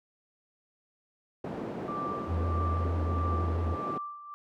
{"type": "band-pass noise", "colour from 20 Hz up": "white", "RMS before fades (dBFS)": -37, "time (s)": [1.44, 3.98], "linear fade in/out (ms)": 5, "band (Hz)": [150, 450], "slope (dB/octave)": 12}
{"type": "tone with tremolo", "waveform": "sine", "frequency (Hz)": 1174.7, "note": "D6", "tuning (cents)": 0, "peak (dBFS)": -32, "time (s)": [1.88, 4.34], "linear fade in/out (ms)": 0, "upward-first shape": "sine", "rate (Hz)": 1.6, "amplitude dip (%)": 75}
{"type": "tone with vibrato", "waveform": "sine", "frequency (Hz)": 83.8, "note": "E2", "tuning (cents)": 29, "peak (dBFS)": -27, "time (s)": [2.27, 3.77], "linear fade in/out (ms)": 50, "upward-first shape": "sine", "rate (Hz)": 6.2, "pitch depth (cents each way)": 35}
{"effects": []}